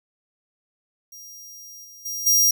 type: tone with level steps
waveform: sawtooth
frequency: 5700 Hz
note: F8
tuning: 34 cents sharp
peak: -37 / -40 / -25 / -12 dBFS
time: 1.12-2.51 s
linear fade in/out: 5 ms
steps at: 1.84 / 2.05 / 2.26 s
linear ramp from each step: 10 ms
effects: none